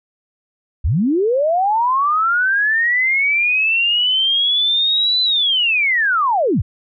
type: linear two-way sweep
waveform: sine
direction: up then down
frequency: 51.91 to 4033 to 51.91 Hz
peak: -13 dBFS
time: 0.84-6.62 s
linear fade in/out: 10 ms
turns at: 5.22 s
effects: none